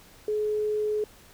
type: tone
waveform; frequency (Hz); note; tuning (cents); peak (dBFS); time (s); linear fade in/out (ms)
sine; 424.2; G#4; +37; -24; 0.28-1.04; 2
effects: pink hiss -53 dBFS RMS until 1.33 s